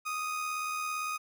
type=tone with amplitude modulation; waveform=30% pulse; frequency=1244.5 Hz; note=D#6; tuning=in tune; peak=-28 dBFS; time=0.05-1.18 s; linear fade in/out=20 ms; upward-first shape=sine; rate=77.7 Hz; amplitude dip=35%; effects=none